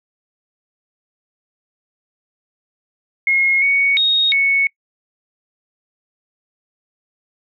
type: tone with pitch steps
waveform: sine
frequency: 2158 / 2229 / 3737 / 2212 Hz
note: C#7 / C#7 / A#7 / C#7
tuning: -47 / +9 / +4 / -4 cents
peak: -12 dBFS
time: 3.27-4.67 s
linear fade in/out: 2 ms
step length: 350 ms
effects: noise-tail reverb RT60 0.1 s tail -26 dB re dry